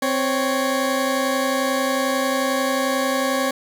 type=tone pair together; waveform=20% pulse; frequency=261.6 / 554.4 Hz; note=C4 / C#5; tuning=0 / 0 cents; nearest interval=octave + minor second; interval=1300 cents; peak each=-17 dBFS; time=0.02-3.51 s; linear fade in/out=5 ms; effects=none